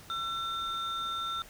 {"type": "tone pair together", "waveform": "sine", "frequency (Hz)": [1350, 3619], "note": ["E6", "A7"], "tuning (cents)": [41, 48], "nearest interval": "octave + perfect fourth", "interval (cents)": 1707, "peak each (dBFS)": [-32, -35], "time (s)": [0.1, 1.42], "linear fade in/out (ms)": 0, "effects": ["tanh soft clip ceiling -27 dBFS", "pink hiss -52 dBFS RMS until 1.49 s"]}